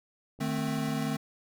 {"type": "click train", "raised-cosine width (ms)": 2, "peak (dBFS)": -37, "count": 6, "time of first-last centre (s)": [0.39, 0.885], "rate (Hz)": 10.1}
{"type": "chord", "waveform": "square", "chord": "A diminished", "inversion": "second", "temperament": "equal with one note detuned", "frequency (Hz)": [152.8, 220, 261.6], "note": ["Eb3", "A3", "C4"], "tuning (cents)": [-31, 0, 0], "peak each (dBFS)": -34, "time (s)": [0.4, 1.17], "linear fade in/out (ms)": 10}
{"effects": []}